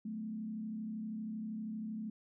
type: tone with frequency modulation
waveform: sine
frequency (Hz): 217.4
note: A3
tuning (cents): -21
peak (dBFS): -38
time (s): 0.05-2.1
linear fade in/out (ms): 5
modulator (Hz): 32.7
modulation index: 0.59
effects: none